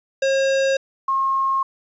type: tone pair in turn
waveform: square / sine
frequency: 540 / 1076.6 Hz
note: C#5 / C6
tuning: -45 / +49 cents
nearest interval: octave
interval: 1194 cents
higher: second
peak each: -17 dBFS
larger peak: neither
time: 0.22-0.77 / 1.08-1.63 s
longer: neither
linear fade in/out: 5 ms
effects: resampled to 16000 Hz + 9-bit